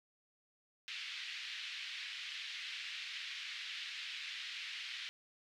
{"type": "band-pass noise", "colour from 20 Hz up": "white", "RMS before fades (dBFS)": -45, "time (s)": [0.88, 5.09], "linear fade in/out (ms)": 0, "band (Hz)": [1900, 3800], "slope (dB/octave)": 24, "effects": []}